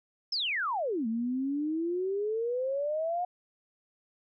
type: exponential two-way sweep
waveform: sine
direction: down then up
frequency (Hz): 5420 to 220 to 726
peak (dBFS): -28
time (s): 0.32-3.25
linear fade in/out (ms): 5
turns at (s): 1.07
effects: none

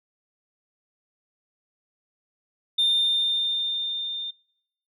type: tone with level ramp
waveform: sine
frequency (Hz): 3613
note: A7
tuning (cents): +45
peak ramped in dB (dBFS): -16 to -30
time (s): 2.78-4.31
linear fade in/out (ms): 10
effects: noise-tail reverb RT60 0.7 s tail -25 dB re dry + tanh soft clip ceiling -16 dBFS

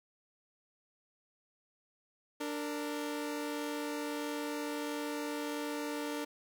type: tone pair together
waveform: sawtooth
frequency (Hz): 293.7 / 461.3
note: D4 / A#4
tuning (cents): 0 / -18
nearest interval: minor sixth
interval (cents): 782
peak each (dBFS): -33 / -37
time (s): 2.4-6.25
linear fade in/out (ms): 10
effects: none

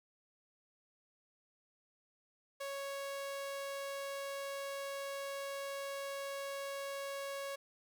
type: tone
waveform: sawtooth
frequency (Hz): 554.4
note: C#5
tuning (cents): 0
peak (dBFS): -36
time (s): 2.6-7.56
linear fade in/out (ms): 10
effects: none

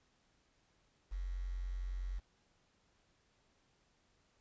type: tone with quantisation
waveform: sine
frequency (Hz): 45.22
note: F#1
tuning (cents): -39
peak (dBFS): -37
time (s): 1.11-2.2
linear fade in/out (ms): 20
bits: 10
effects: pink hiss -74 dBFS RMS until 4.4 s + resampled to 16000 Hz

